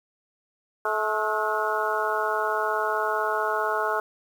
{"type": "harmonic tone with a mistuned harmonic", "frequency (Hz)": 215.6, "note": "A3", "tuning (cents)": -35, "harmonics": [2, 3, 4, 5, 6, 7], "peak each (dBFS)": [-30, -30, -30, -30, -30, -30], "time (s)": [0.85, 4], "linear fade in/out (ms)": 2, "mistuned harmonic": 7, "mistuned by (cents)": -71, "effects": ["8-bit"]}